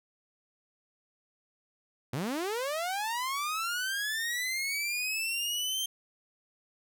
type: linear sweep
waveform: sawtooth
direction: up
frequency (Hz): 112.1 to 3172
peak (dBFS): -27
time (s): 2.13-5.86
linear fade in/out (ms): 5
effects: none